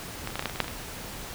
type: clicks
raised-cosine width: 0.3 ms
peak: -15 / -24 / -15 / -11 / -17 / -10 / -20 / -19 / -6 / -20 / -19 dBFS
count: 11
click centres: 0.274 / 0.304 / 0.356 / 0.394 / 0.425 / 0.457 / 0.497 / 0.559 / 0.603 / 0.644 / 0.681 s
effects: pink hiss -39 dBFS RMS until 1.34 s